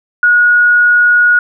sine tone, 1450 Hz, F#6, 35 cents flat, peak -5 dBFS, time 0.23-1.39 s, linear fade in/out 2 ms, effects none

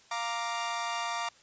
sawtooth chord, Bb major, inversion second, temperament equal, 698.5 / 932.3 / 1174.7 Hz, F5 / Bb5 / D6, 0 / 0 / 0 cents, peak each -33 / -31 / -32 dBFS, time 0.11-1.29 s, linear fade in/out 5 ms, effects white hiss -59 dBFS RMS until 1.42 s + resampled to 16000 Hz

